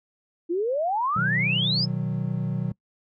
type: exponential sweep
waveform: sine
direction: up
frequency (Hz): 326.4 to 5274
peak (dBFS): -22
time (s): 0.49-1.86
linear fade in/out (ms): 20
type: chord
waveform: triangle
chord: B major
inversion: none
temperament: equal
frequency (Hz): 123.47 / 155.56 / 185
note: B2 / D#3 / F#3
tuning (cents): 0 / 0 / 0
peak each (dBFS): -27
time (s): 1.16-2.72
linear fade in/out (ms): 5
effects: noise-tail reverb RT60 0.1 s tail -24 dB re dry